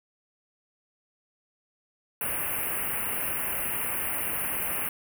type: band-stop noise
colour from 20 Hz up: white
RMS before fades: -30 dBFS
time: 2.21-4.89 s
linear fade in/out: 2 ms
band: 2900 to 9400 Hz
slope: 96 dB/octave
effects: none